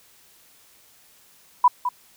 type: tone with echo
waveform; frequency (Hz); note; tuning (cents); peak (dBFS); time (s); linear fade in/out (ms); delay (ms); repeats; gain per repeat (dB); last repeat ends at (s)
sine; 987.8; B5; 0; -10; 1.64-1.68; 5; 210; 1; -10; 1.89
effects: white hiss -55 dBFS RMS until 2.16 s